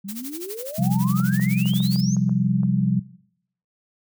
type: exponential sweep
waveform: sine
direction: up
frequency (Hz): 186.6 to 6645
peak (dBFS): -31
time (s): 0.04-2.16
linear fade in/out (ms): 10
type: noise with tremolo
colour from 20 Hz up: blue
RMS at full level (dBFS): -33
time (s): 0.08-2.01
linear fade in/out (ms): 10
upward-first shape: sine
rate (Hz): 12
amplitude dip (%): 90
type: chord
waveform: sine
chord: C suspended fourth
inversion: none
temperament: equal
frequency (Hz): 130.81 / 174.61 / 196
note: C3 / F3 / G3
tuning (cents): 0 / 0 / 0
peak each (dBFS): -22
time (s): 0.78-3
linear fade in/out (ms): 10
type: clicks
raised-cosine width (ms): 1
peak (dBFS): -27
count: 9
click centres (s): 1.201 / 1.397 / 1.657 / 1.736 / 1.804 / 1.96 / 2.167 / 2.294 / 2.633
effects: noise-tail reverb RT60 0.7 s tail -19 dB re dry